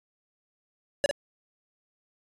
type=tone with echo; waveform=square; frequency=571 Hz; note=D5; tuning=49 cents flat; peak=-20 dBFS; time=1.04-1.06 s; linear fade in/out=0 ms; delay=51 ms; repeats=1; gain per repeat=-6 dB; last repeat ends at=1.111 s; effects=resampled to 24000 Hz